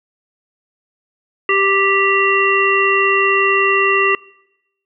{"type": "harmonic tone", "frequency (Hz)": 392.2, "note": "G4", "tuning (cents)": 1, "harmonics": [1, 3, 5, 7], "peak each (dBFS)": [-17, -17, -17, -17], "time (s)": [1.49, 4.15], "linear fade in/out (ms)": 2, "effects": ["noise-tail reverb RT60 0.9 s tail -24 dB re dry"]}